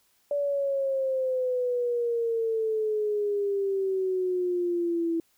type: exponential sweep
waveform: sine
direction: down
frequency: 578 to 329.6 Hz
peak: -24 dBFS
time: 0.31-5.2 s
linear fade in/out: 2 ms
effects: white hiss -67 dBFS RMS until 5.37 s